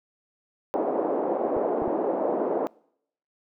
white band-pass noise, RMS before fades -26 dBFS, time 0.74-2.67 s, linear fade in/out 0 ms, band 290 to 670 Hz, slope 24 dB/octave
clicks, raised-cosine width 2 ms, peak -22 dBFS, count 3, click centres 1.567 / 1.82 / 1.878 s
effects noise-tail reverb RT60 0.7 s tail -25 dB re dry

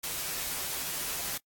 white noise with comb filter, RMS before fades -34 dBFS, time 0.03-1.38 s, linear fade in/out 10 ms, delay 9.4 ms, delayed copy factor -0.65, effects noise-tail reverb RT60 0.1 s tail -26 dB re dry + AAC 64 kbps

